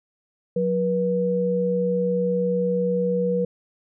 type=tone pair together; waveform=sine; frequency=181.4 / 484.3 Hz; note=F#3 / B4; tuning=-34 / -34 cents; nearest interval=octave + perfect fourth; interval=1700 cents; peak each=-24 / -21 dBFS; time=0.56-3.45 s; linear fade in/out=5 ms; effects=none